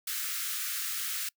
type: high-pass noise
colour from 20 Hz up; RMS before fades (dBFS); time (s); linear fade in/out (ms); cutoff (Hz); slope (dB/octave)
white; -34; 0.07-1.29; 5; 1200; 96
effects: noise-tail reverb RT60 0.1 s tail -25 dB re dry